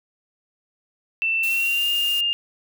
sine tone with pitch glide, 2672 to 2816 Hz, E7 to F7, +23 to +14 cents, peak -19 dBFS, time 1.22-2.33 s, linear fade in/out 0 ms, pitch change +91 cents, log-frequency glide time 1.4-1.87 s
blue noise, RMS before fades -33 dBFS, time 1.43-2.21 s, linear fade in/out 5 ms
effects none

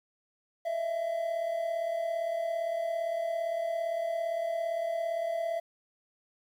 triangle tone pair together, 633 / 670.6 Hz, D#5 / E5, +30 / +30 cents, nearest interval minor second, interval 100 cents, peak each -35 / -28 dBFS, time 0.65-5.6 s, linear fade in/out 10 ms, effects 10-bit

